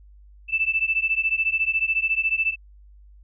sine beating tone pair, 2637 / 2651 Hz, E7 / E7, 0 / +9 cents, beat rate 14 Hz, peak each -23 dBFS, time 0.48-2.56 s, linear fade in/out 50 ms, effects added 50 Hz sine -46 dBFS peak until 3.23 s

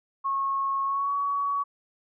sine tone with pitch glide, 1093 to 1127.6 Hz, C#6 to C#6, -25 to +29 cents, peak -24 dBFS, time 0.24-1.64 s, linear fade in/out 20 ms, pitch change +54 cents, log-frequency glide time 0.84-1.13 s, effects none

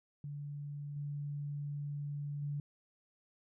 sine tone with level steps, 144.7 Hz, D3, 25 cents flat, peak -40 / -37 / -35 dBFS, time 0.24-2.6 s, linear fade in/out 2 ms, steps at 0.96 / 2.42 s, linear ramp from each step 5 ms, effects none

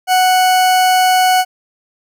40% pulse tone, 740 Hz, F#5, in tune, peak -8 dBFS, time 0.07-1.45 s, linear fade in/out 50 ms, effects none

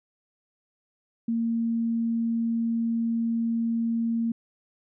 sine tone, 230 Hz, A#3, 23 cents flat, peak -23 dBFS, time 1.28-4.32 s, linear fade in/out 5 ms, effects none

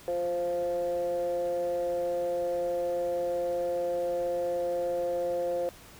sine tone with frequency modulation, 523.3 Hz, C5, in tune, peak -26 dBFS, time 0.08-5.69 s, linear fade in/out 0 ms, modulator 173 Hz, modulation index 0.64, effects tanh soft clip ceiling -22 dBFS + pink hiss -51 dBFS RMS until 5.99 s

